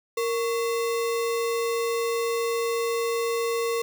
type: tone with sample-and-hold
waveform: sine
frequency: 464 Hz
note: A#4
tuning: 8 cents flat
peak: -23 dBFS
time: 0.17-3.82 s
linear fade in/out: 5 ms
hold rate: 1575 Hz
effects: none

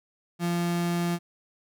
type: tone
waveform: 35% pulse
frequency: 172.6 Hz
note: F3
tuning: 20 cents flat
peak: -23 dBFS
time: 0.39-1.19 s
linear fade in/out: 50 ms
effects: none

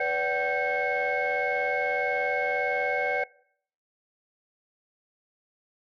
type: tone cluster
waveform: sine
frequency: 495.3 / 577 / 760 / 1571 / 2187 Hz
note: B4 / D5 / F#5 / G6 / C#7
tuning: +5 / -31 / +46 / +3 / -24 cents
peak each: -30 dBFS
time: 0-3.24 s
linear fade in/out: 5 ms
effects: noise-tail reverb RT60 0.6 s tail -22 dB re dry + tanh soft clip ceiling -17 dBFS

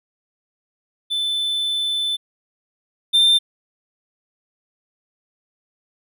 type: tone pair in turn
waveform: triangle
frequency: 3520 / 3584 Hz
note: A7 / A7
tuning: 0 / +31 cents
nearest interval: unison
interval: 31 cents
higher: second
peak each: -18 / -10 dBFS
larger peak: second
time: 1.1-2.17 / 3.13-3.39 s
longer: first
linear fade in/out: 20 ms
effects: none

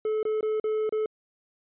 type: tone with dropouts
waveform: triangle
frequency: 432.5 Hz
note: A4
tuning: 30 cents flat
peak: -22 dBFS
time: 0.05-1.06 s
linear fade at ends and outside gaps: 2 ms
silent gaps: 0.23-0.252 / 0.409-0.428 / 0.599-0.641 / 0.893-0.924 s
effects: resampled to 8000 Hz

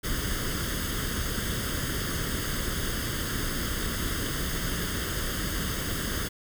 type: noise with comb filter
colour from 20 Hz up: pink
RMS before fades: -30 dBFS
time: 0.03-6.29 s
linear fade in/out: 20 ms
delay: 0.61 ms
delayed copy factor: +0.75
effects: none

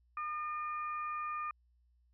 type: harmonic tone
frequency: 606 Hz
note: D#5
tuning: 46 cents flat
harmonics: 2 / 3 / 4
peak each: -36 / -51 / -48 dBFS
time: 0.17-1.51 s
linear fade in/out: 2 ms
effects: added 60 Hz sine -67 dBFS peak until 2.13 s

